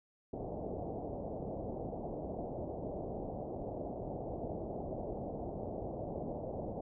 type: low-pass noise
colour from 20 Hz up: white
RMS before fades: -41 dBFS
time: 0.33-6.81 s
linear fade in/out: 5 ms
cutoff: 730 Hz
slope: 48 dB/octave
effects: none